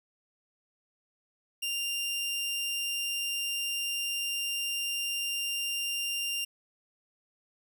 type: tone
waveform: sawtooth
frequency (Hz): 2791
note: F7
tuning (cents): -2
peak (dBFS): -27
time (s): 1.62-6.45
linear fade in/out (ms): 10
effects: none